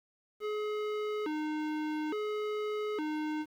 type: tone with vibrato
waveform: square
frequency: 360 Hz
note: F#4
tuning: 47 cents flat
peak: -33 dBFS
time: 0.4-3.46 s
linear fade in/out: 50 ms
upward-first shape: square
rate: 0.58 Hz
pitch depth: 280 cents each way
effects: low-pass 3000 Hz 12 dB/octave + 10-bit